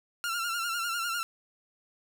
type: tone with vibrato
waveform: sawtooth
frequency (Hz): 1381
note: F6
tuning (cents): -20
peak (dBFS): -26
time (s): 0.24-1.23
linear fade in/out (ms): 0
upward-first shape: sine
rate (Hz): 10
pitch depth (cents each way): 60
effects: none